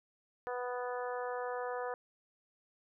harmonic tone, 247.3 Hz, B3, 3 cents sharp, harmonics 2 / 3 / 4 / 5 / 6 / 7, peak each -38 / -42 / -44 / -46 / -48 / -49 dBFS, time 0.47-1.94 s, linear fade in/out 0 ms, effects none

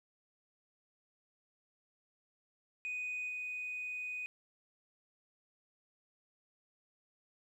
sine tone with level steps, 2489 Hz, D#7, in tune, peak -35 / -37 dBFS, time 2.85-4.26 s, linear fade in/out 0 ms, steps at 3.28 s, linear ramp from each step 20 ms, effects tanh soft clip ceiling -34 dBFS + 12-bit

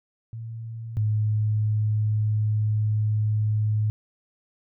sine tone pair in turn, 113.6 / 107.03 Hz, A#2 / A2, -44 / -47 cents, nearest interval minor second, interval 103 cents, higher first, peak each -32 / -20 dBFS, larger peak second, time 0.33-0.97 / 0.97-3.9 s, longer second, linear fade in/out 0 ms, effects none

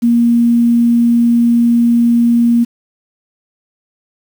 sine tone with quantisation, 235.6 Hz, A#3, 19 cents sharp, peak -7 dBFS, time 0.02-2.65 s, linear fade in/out 20 ms, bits 6, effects none

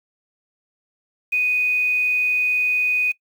sine tone with quantisation, 2489 Hz, D#7, in tune, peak -17 dBFS, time 1.32-3.12 s, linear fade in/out 10 ms, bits 7, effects noise-tail reverb RT60 0.1 s tail -20 dB re dry

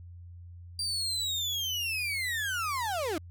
35% pulse linear sweep, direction down, 4738 to 290 Hz, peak -28 dBFS, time 0.79-3.18 s, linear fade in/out 2 ms, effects added 87 Hz sine -44 dBFS peak until 3.3 s

